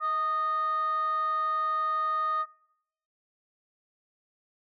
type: tone with frequency modulation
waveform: sine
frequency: 1239 Hz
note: D#6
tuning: 8 cents flat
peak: -24 dBFS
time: 0-2.46 s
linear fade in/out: 50 ms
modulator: 603 Hz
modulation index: 0.26
effects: noise-tail reverb RT60 0.8 s tail -24 dB re dry + tanh soft clip ceiling -22 dBFS